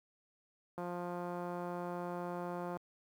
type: click train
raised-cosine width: 1 ms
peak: -28 dBFS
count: 351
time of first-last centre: 0.78-2.769 s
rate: 176 Hz
effects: high-pass 80 Hz 12 dB/octave + 10-bit